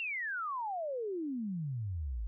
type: exponential sweep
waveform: sine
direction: down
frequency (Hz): 2794 to 49.76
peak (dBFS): -34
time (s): 0-2.27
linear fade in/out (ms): 0
effects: none